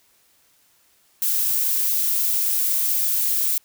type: noise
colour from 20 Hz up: violet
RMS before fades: -21 dBFS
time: 1.22-3.58 s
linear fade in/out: 2 ms
effects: white hiss -60 dBFS RMS until 3.64 s